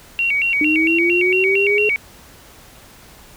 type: tone with vibrato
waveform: sine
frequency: 2489 Hz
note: D#7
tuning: in tune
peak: -15 dBFS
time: 0.19-1.96 s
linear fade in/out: 0 ms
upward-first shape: square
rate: 4.4 Hz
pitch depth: 170 cents each way
type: linear sweep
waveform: sine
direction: up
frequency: 300 to 424.9 Hz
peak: -16 dBFS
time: 0.61-1.89 s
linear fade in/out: 2 ms
effects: pink hiss -44 dBFS RMS until 3.36 s